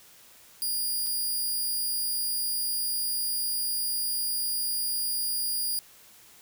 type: tone with dropouts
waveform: 5% pulse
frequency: 4844 Hz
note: D#8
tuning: 47 cents flat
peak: -20 dBFS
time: 0.62-5.79 s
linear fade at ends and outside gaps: 0 ms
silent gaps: 1.064-1.068 s
effects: white hiss -54 dBFS RMS until 6.41 s